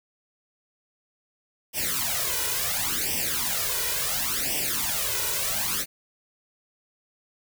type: noise with flanger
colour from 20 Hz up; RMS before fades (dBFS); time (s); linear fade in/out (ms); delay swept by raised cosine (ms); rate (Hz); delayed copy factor
white; -27; 1.73-5.86; 50; 0.36 to 2.06; 0.71; +0.9
effects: none